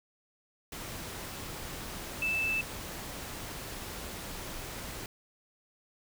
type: tone in noise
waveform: sine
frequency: 2637 Hz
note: E7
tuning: in tune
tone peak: -28 dBFS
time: 2.22-2.61 s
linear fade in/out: 2 ms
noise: pink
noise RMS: -41 dBFS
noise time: 0.72-5.06 s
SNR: +10 dB
effects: none